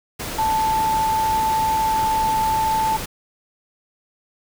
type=tone in noise; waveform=sine; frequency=880 Hz; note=A5; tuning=in tune; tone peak=-17 dBFS; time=0.38-2.97 s; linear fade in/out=10 ms; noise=pink; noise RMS=-29 dBFS; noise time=0.19-3.06 s; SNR=+9 dB; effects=none